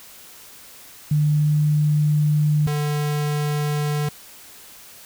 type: tone pair in turn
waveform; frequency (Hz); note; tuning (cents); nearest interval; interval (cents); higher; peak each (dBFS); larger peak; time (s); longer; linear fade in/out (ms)
sine / square; 149.9 / 148.18; D3 / D3; +36 / +16; unison; 20; first; -15 / -21; first; 1.11-2.67 / 2.67-4.09; first; 5
effects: white hiss -44 dBFS RMS until 5.05 s